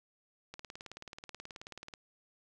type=click train; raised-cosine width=0.2 ms; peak=-28 dBFS; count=27; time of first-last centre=0.54-1.938 s; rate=18.6 Hz; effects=none